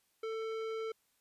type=tone with tanh clipping; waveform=sine; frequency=444.8 Hz; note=A4; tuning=19 cents sharp; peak=-38 dBFS; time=0.23-0.92 s; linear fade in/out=5 ms; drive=16 dB; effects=white hiss -75 dBFS RMS until 1.2 s + resampled to 32000 Hz